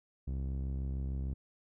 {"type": "tone with low-pass filter", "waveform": "sawtooth", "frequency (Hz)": 66.6, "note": "C2", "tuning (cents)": 31, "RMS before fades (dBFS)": -36, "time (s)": [0.27, 1.34], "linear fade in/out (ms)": 10, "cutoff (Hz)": 230, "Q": 0.59, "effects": []}